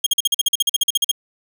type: tone bursts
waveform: sawtooth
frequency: 3248 Hz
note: G#7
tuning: 39 cents flat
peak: -10 dBFS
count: 16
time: 0.04-1.115 s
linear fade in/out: 5 ms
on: 25 ms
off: 45 ms
effects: 8-bit